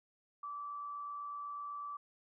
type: tone with amplitude modulation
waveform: sine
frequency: 1159 Hz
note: D6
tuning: 23 cents flat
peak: -39 dBFS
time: 0.43-1.97 s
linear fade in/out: 5 ms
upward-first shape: sine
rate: 108 Hz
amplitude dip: 30%
effects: none